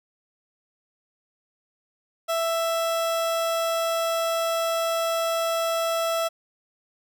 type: tone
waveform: 30% pulse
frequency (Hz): 662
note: E5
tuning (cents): +7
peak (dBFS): -20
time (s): 2.28-6.29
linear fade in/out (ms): 20
effects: none